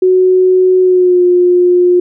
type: tone with pitch glide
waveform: sine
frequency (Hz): 370 to 356.8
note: F#4 to F4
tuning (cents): 0 to +37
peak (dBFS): -5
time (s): 0.02-2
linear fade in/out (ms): 5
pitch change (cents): -63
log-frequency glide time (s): 0.81-1.23
effects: none